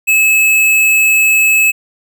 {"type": "tone", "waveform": "square", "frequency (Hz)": 2592, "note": "E7", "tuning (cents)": -30, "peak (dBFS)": -8, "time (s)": [0.07, 1.72], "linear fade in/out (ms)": 20, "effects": []}